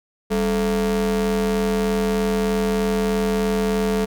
square ring-modulated tone, 119.2 Hz, A#2, 39 cents sharp, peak -16 dBFS, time 0.3-4.06 s, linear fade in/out 20 ms, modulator 316 Hz, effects none

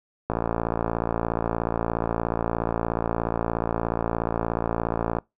click train, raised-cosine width 1 ms, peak -10 dBFS, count 279, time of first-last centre 0.3-5.186 s, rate 56.9 Hz, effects noise-tail reverb RT60 0.2 s tail -25 dB re dry

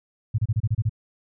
sine tone bursts, 109.4 Hz, A2, 9 cents flat, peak -18 dBFS, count 8, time 0.34-0.895 s, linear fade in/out 10 ms, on 44 ms, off 29 ms, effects none

